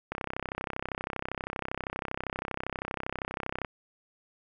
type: click train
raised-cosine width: 0.5 ms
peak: -17 dBFS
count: 116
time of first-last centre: 0.12-3.648 s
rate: 32.6 Hz
effects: none